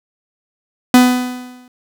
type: tone with exponential decay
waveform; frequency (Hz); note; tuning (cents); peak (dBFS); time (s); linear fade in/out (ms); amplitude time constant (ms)
45% pulse; 249.7; B3; +19; -3; 0.94-1.68; 2; 160
effects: none